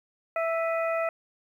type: harmonic tone with a mistuned harmonic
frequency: 659.3 Hz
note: E5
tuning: in tune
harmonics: 1 / 2 / 3 / 4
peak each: -26 / -32 / -36 / -38 dBFS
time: 0.36-1.09 s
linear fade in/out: 2 ms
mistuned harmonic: 4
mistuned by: -100 cents
effects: 10-bit